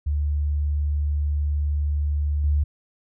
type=tone with level steps; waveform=sine; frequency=73.42 Hz; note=D2; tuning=in tune; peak=-20 / -17 dBFS; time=0.06-2.64 s; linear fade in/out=10 ms; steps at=2.44 s; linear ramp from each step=2 ms; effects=none